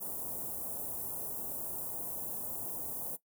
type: band-stop noise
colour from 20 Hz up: white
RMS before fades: -39 dBFS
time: 0-3.17 s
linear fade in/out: 20 ms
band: 850 to 10000 Hz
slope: 24 dB/octave
effects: noise-tail reverb RT60 0.1 s tail -17 dB re dry + high-pass 60 Hz 12 dB/octave